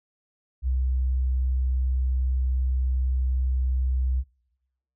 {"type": "tone", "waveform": "sine", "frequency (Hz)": 64.1, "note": "C2", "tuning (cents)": -35, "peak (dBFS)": -21, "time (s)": [0.62, 4.24], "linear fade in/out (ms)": 50, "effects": ["noise-tail reverb RT60 1.0 s tail -26 dB re dry"]}